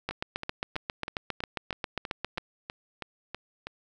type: two click trains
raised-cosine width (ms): 0.3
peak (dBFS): -14 / -19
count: 18 / 12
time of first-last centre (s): 0.09-2.381 / 0.11-3.67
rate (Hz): 7.42 / 3.09
effects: none